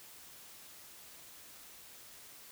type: silence
effects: white hiss -54 dBFS RMS until 2.51 s